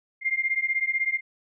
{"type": "beating tone pair", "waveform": "sine", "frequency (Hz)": [2103, 2119], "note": ["C7", "C7"], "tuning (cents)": [8, 21], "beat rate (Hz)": 16, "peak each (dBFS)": -26, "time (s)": [0.21, 1.21], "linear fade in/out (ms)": 50, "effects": []}